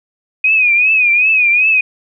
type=tone with vibrato; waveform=sine; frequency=2489 Hz; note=D#7; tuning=in tune; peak=-8 dBFS; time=0.44-1.81 s; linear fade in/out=5 ms; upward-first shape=triangle; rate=2.6 Hz; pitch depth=110 cents each way; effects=none